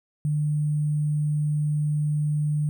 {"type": "tone with sample-and-hold", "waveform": "sine", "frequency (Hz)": 150, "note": "D3", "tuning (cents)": 37, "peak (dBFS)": -21, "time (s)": [0.25, 2.69], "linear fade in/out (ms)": 0, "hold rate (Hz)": 8820, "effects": []}